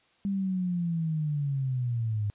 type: linear sweep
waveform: sine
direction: down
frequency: 200 to 101.4 Hz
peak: -26 dBFS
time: 0.25-2.3 s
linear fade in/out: 0 ms
effects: white hiss -65 dBFS RMS until 2.34 s + resampled to 8000 Hz